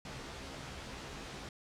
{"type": "noise with comb filter", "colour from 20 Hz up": "pink", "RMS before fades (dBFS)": -45, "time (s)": [0.05, 1.49], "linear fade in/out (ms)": 2, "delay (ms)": 15, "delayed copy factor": 0.7, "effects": ["low-pass 6000 Hz 12 dB/octave"]}